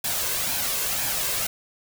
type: noise with flanger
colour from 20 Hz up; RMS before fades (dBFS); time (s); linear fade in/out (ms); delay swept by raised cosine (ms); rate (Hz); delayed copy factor
white; -26; 0.04-1.47; 5; 1.2 to 1.91; 2; +0.5
effects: none

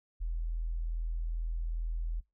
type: tone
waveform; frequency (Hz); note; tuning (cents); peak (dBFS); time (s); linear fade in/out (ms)
sine; 41.2; E1; 0; -31; 0.2-2.21; 20
effects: noise-tail reverb RT60 0.2 s tail -22 dB re dry

